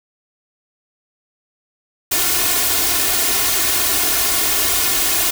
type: noise with comb filter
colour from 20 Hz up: white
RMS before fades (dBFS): -17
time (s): 2.11-5.31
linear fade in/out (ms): 10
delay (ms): 2.8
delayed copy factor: +0.9
effects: none